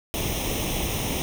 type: noise with comb filter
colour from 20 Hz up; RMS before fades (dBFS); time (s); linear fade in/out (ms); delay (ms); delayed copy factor
pink; -27; 0.14-1.22; 0; 0.33; +0.75
effects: none